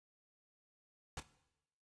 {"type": "noise with echo", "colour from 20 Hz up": "pink", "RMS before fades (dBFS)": -43, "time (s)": [1.17, 1.2], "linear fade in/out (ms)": 2, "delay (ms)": 27, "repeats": 2, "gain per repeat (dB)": -14, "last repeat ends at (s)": 1.254, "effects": ["noise-tail reverb RT60 0.9 s tail -17 dB re dry", "resampled to 22050 Hz"]}